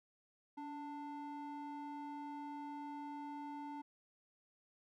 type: ring-modulated tone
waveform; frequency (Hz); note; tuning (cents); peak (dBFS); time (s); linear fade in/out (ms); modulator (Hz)
triangle; 587.3; D5; 0; -39; 0.57-3.82; 10; 301
effects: none